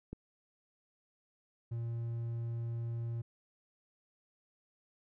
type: click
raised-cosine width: 3 ms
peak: -29 dBFS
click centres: 0.13 s
type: tone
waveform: triangle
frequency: 116.54 Hz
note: A#2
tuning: in tune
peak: -33 dBFS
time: 1.71-3.22 s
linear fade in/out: 10 ms
effects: none